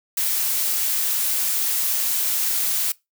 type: noise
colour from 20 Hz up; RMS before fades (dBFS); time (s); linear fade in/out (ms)
blue; -22; 0.17-2.92; 5
effects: noise-tail reverb RT60 0.2 s tail -22 dB re dry